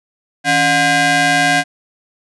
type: ring-modulated tone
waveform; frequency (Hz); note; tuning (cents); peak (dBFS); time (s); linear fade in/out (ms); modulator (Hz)
sawtooth; 440; A4; 0; -4; 0.44-1.64; 50; 1160
effects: resampled to 24000 Hz